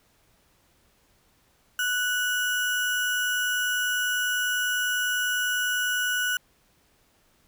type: tone with sample-and-hold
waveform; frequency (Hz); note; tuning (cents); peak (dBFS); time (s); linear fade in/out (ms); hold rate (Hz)
sine; 1480; F#6; 0; -23; 1.79-6.37; 2; 4410
effects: pink hiss -64 dBFS RMS until 7.47 s